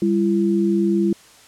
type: tone pair together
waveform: sine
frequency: 199 / 338.4 Hz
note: G3 / E4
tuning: +26 / +45 cents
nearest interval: major sixth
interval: 919 cents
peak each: -18 dBFS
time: 0.02-1.13 s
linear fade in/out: 2 ms
effects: white hiss -48 dBFS RMS until 1.47 s + low-pass 9000 Hz 12 dB/octave